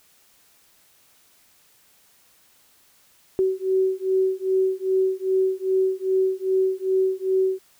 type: beating tone pair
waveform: sine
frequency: 377.3 / 379.8 Hz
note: F#4 / F#4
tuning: +34 / +45 cents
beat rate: 2.5 Hz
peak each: -22 dBFS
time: 3.39-7.59 s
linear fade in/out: 0 ms
effects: white hiss -58 dBFS RMS until 7.79 s